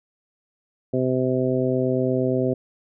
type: harmonic tone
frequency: 128.7 Hz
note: C3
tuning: 28 cents flat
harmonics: 1 / 2 / 3 / 4 / 5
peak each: -26 / -24 / -24 / -26 / -29 dBFS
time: 0.93-2.54 s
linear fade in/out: 10 ms
effects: none